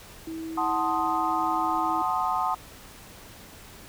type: tone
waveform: sine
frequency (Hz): 323.9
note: E4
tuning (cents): -30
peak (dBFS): -32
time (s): 0.27-2.02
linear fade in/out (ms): 5
type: chord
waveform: sine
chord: F# diminished seventh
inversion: none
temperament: equal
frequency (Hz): 740 / 880 / 1046.5 / 1244.5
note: F#5 / A5 / C6 / Eb6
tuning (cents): 0 / 0 / 0 / 0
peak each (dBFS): -29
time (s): 0.57-2.55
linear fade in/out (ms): 10
effects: pink hiss -47 dBFS RMS until 3.88 s